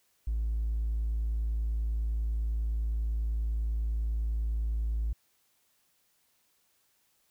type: tone with hard clipping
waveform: sine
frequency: 55 Hz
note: A1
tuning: in tune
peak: -28 dBFS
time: 0.27-5.13 s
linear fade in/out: 5 ms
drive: 1 dB
effects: white hiss -71 dBFS RMS until 7.3 s